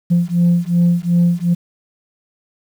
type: beating tone pair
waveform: sine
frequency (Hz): 172 / 174.7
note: F3 / F3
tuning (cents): -26 / +1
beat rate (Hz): 2.7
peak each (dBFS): -13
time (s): 0.1-1.55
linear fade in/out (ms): 20
effects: tanh soft clip ceiling -7 dBFS + 7-bit